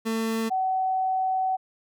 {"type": "tone pair in turn", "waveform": ["30% pulse", "sine"], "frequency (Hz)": [224.3, 754.5], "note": ["A3", "F#5"], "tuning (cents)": [34, 34], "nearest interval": "octave + major sixth", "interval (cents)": 2100, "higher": "second", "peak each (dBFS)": -22, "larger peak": "neither", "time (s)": [[0.05, 0.5], [0.5, 1.57]], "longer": "second", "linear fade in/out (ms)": 20, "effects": []}